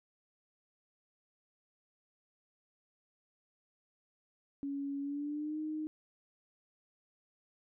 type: tone with pitch glide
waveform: sine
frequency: 280 to 308.9 Hz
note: C#4 to D#4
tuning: +18 to -12 cents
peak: -35 dBFS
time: 4.63-5.87 s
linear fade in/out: 0 ms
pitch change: +170 cents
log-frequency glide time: 5.01-5.59 s
effects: none